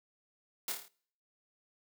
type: noise with echo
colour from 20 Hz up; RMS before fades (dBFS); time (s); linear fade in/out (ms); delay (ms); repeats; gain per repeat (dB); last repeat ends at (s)
white; -36; 0.68-0.72; 2; 27; 6; -4; 0.882
effects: noise-tail reverb RT60 0.6 s tail -25 dB re dry + high-pass 200 Hz 12 dB/octave

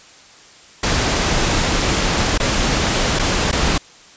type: noise with dropouts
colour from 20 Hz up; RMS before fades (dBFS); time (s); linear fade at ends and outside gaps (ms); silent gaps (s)
pink; -17; 0.83-3.78; 5; 2.378-2.399 / 3.19-3.194 / 3.515-3.526
effects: white hiss -44 dBFS RMS until 4.16 s + resampled to 16000 Hz

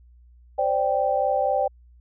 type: chord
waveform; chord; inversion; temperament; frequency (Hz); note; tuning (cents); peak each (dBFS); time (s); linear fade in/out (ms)
sine; C suspended second; none; equal; 523.3 / 587.3 / 784; C5 / D5 / G5; 0 / 0 / 0; -25 / -24 / -23; 0.58-1.68; 10
effects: added 60 Hz sine -49 dBFS peak until 2 s

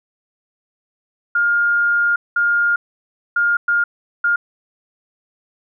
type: tone bursts at uneven times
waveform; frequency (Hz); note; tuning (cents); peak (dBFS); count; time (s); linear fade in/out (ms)
sine; 1413; F6; +20; -13; 5; 1.35-2.16 / 2.36-2.76 / 3.36-3.57 / 3.68-3.84 / 4.24-4.36; 5
effects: none

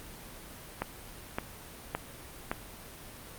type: click train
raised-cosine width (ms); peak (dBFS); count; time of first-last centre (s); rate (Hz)
0.5; -15; 4; 0.82-2.515; 1.77
effects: pink hiss -47 dBFS RMS until 3.38 s + Opus 32 kbps

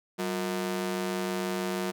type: ring-modulated tone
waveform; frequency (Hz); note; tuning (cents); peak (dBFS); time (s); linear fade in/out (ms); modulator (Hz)
sawtooth; 275.5; C#4; -11; -22; 0.18-1.92; 20; 84.6
effects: none

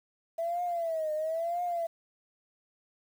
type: tone with vibrato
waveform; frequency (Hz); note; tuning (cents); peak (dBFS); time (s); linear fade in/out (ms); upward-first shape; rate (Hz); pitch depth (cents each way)
sine; 659.3; E5; 0; -28; 0.38-1.87; 10; triangle; 1; 140
effects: tanh soft clip ceiling -24 dBFS + 9-bit

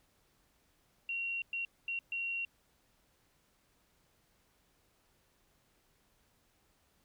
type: tone bursts at uneven times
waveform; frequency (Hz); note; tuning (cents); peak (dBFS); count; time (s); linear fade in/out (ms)
sine; 2746; F7; -30; -34; 4; 1.09-1.42 / 1.53-1.65 / 1.88-1.99 / 2.12-2.45; 2
effects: pink hiss -72 dBFS RMS until 7.04 s

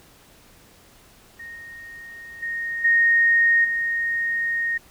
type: tone with level steps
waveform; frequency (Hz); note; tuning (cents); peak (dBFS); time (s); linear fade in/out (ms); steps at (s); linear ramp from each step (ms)
sine; 1857; A#6; -7; -35 / -37 / -25 / -14 / -21; 1.39-4.78; 10; 1.55 / 2.42 / 2.84 / 3.64; 10
effects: pink hiss -52 dBFS RMS until 4.9 s

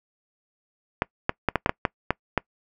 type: clicks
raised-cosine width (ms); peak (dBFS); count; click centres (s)
0.5; -5; 9; 1.021 / 1.294 / 1.487 / 1.557 / 1.661 / 1.694 / 1.852 / 2.106 / 2.377
effects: noise-tail reverb RT60 0.1 s tail -25 dB re dry

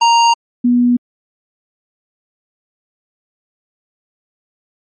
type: tone pair in turn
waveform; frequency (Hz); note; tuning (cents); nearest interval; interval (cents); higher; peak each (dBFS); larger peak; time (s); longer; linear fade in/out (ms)
square / sine; 932.3 / 243.6; A#5 / B3; 0 / -24; octave + major seventh; 2324; first; -8; neither; 0.01-0.34 / 0.64-0.97; neither; 10
effects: MP3 32 kbps

